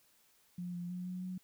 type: tone with pitch steps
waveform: sine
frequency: 177.5 / 175.1 / 180.1 / 182.3 / 184 Hz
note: F3 / F3 / F#3 / F#3 / F#3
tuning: +28 / +5 / -46 / -25 / -9 cents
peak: -38 dBFS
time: 0.58-1.38 s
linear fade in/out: 5 ms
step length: 160 ms
effects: white hiss -69 dBFS RMS until 1.43 s